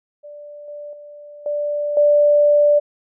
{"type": "tone with level steps", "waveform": "sine", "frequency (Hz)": 587.3, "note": "D5", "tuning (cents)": 0, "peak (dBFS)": [-34, -30, -36, -19, -10], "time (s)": [0.23, 2.8], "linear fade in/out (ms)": 20, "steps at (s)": [0.68, 0.93, 1.46, 1.97], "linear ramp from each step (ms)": 2, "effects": []}